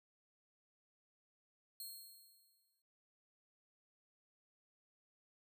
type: tone with exponential decay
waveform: 10% pulse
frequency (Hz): 4248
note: C8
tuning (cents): +25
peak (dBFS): -38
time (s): 1.8-2.82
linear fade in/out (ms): 2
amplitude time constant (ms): 220
effects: none